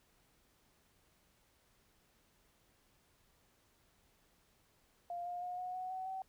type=tone with pitch steps; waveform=sine; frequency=698.5 / 708.7 / 719 / 729.4 / 740 / 750.8 / 761.7 Hz; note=F5 / F5 / F#5 / F#5 / F#5 / F#5 / G5; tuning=0 / +25 / -50 / -25 / 0 / +25 / -50 cents; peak=-39 dBFS; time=5.1-6.22 s; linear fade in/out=2 ms; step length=160 ms; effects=pink hiss -72 dBFS RMS until 6.28 s